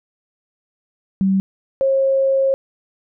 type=tone pair in turn; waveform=sine; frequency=192.6 / 539.1 Hz; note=G3 / C#5; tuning=-30 / -48 cents; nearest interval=octave + tritone; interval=1782 cents; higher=second; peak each=-13 dBFS; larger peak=neither; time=1.21-1.4 / 1.81-2.54 s; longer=second; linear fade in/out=0 ms; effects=none